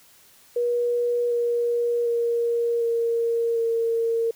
sine tone with pitch steps, 480.7 / 475.2 / 469.7 / 464.3 / 459 Hz, B4 / A#4 / A#4 / A#4 / A#4, -47 / +33 / +13 / -7 / -27 cents, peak -20 dBFS, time 0.56-4.31 s, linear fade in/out 5 ms, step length 750 ms, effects white hiss -54 dBFS RMS until 4.35 s

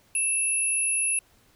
sine tone pair together, 2637 / 10548 Hz, E7 / E9, 0 / 0 cents, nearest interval 2 octaves, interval 2400 cents, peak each -30 / -23 dBFS, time 0.15-1.19 s, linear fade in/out 2 ms, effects pink hiss -61 dBFS RMS until 1.55 s

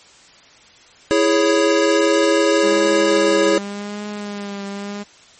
square chord, C# minor, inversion first, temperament equal, 329.6 / 415.3 / 554.4 Hz, E4 / G#4 / C#5, 0 / 0 / 0 cents, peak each -18 dBFS, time 1.11-3.58 s, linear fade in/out 0 ms
sawtooth tone with vibrato, 203.6 Hz, G#3, 34 cents flat, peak -22 dBFS, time 2.62-5.04 s, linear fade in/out 20 ms, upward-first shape triangle, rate 0.86 Hz, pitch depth 43 cents each way
effects white hiss -47 dBFS RMS until 5.39 s + MP3 32 kbps

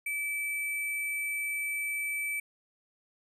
sine tone with sample-and-hold, 2309 Hz, D7, 30 cents flat, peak -30 dBFS, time 0.06-2.4 s, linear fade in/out 5 ms, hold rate 11025 Hz, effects resampled to 32000 Hz

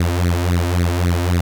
sawtooth tone with flanger, 87.31 Hz, F2, in tune, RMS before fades -17 dBFS, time 0-1.41 s, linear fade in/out 5 ms, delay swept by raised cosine 0.48 to 3.28 ms, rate 3.7 Hz, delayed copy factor +1, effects none

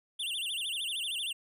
square tone with vibrato, 3136 Hz, G7, in tune, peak -33 dBFS, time 0.19-1.33 s, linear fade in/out 10 ms, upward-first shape sine, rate 13 Hz, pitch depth 240 cents each way, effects resampled to 32000 Hz

